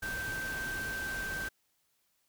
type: tone in noise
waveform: sine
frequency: 1560 Hz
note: G6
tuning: 9 cents flat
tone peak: -35 dBFS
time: 0.02-1.49 s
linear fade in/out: 10 ms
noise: pink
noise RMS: -42 dBFS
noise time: 0.02-1.49 s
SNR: +4 dB
effects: white hiss -75 dBFS RMS until 2.28 s